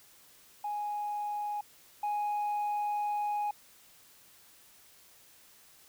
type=tone pair in turn; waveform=sine; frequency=830.6 / 830.6 Hz; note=G#5 / G#5; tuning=0 / 0 cents; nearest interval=unison; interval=0 cents; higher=neither; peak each=-31 / -27 dBFS; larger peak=second; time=0.64-1.61 / 2.03-3.51 s; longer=second; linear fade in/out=5 ms; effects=tanh soft clip ceiling -28 dBFS + white hiss -59 dBFS RMS until 5.88 s